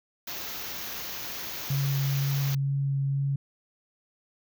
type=band-stop noise; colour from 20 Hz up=white; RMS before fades=-36 dBFS; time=0.27-2.55 s; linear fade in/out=5 ms; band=6800 to 12000 Hz; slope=96 dB/octave
type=tone with vibrato; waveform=sine; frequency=138.4 Hz; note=C#3; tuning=2 cents flat; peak=-24 dBFS; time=1.7-3.36 s; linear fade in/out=5 ms; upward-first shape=sine; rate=2.1 Hz; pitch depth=8 cents each way
effects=none